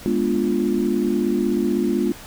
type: chord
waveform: sine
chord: G# diminished seventh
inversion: none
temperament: equal with one note detuned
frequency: 207.7 / 244 / 293.7 / 349.2 Hz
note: G#3 / B3 / D4 / F4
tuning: 0 / -21 / 0 / 0 cents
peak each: -23 / -23 / -25 / -22 dBFS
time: 0.06-2.12 s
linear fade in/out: 0 ms
effects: pink hiss -40 dBFS RMS until 2.26 s